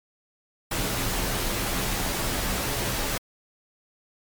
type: noise with comb filter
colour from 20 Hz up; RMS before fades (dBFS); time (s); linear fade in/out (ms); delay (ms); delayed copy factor
pink; -27; 0.71-3.18; 5; 13; -0.5
effects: MP3 96 kbps